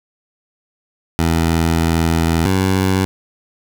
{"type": "tone pair in turn", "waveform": "15% pulse", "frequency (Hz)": [82.41, 94.59], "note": ["E2", "F#2"], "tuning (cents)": [0, 39], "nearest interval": "major second", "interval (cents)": 239, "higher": "second", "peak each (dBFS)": -7, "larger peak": "neither", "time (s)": [[1.19, 2.46], [2.46, 3.05]], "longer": "first", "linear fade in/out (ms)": 0, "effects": []}